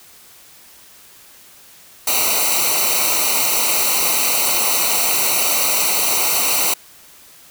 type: noise with comb filter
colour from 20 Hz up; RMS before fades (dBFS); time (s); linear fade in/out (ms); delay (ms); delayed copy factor
white; -17; 2.07-6.74; 5; 0.59; -0.95
effects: white hiss -45 dBFS RMS until 7.5 s